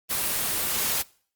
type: noise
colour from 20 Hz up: white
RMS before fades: -26 dBFS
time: 0.09-1.03 s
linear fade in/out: 20 ms
effects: noise-tail reverb RT60 0.5 s tail -23 dB re dry + Opus 24 kbps